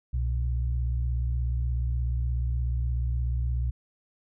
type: tone pair together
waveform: sine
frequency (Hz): 63.4 / 120.1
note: B1 / B2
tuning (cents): +46 / -48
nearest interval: major seventh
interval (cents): 1106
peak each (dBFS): -25 / -32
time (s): 0.13-3.71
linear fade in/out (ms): 10
effects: none